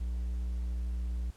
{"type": "tone", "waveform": "triangle", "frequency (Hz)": 59.8, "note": "A#1", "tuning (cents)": 45, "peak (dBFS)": -29, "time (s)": [0, 1.31], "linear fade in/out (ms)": 10, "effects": ["pink hiss -61 dBFS RMS until 1.36 s", "low-pass 11000 Hz 12 dB/octave"]}